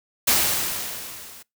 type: noise with level ramp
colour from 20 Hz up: white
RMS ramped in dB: -17 to -44 dBFS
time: 0.27-1.43 s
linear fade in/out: 10 ms
effects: noise-tail reverb RT60 0.2 s tail -25 dB re dry